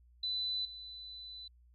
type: tone with level steps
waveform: sine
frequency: 3998 Hz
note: B7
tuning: 20 cents sharp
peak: -33 / -45 dBFS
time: 0.23-1.48 s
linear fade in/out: 5 ms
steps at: 0.65 s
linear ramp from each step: 2 ms
effects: added 60 Hz sine -60 dBFS peak until 1.74 s